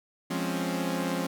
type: chord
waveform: sawtooth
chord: Db major seventh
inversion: first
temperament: equal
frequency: 174.61 / 207.7 / 261.6 / 277.2 Hz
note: F3 / Ab3 / C4 / Db4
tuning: 0 / 0 / 0 / 0 cents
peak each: -28 / -32 / -30 / -30 dBFS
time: 0.3-1.27 s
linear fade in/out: 10 ms
effects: none